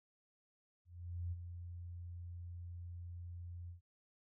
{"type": "tone with ADSR envelope", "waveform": "sine", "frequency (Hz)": 87.1, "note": "F2", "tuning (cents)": -4, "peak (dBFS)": -37, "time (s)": [0.85, 3.81], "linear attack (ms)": 470, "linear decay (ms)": 30, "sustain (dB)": -8, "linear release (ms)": 120, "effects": []}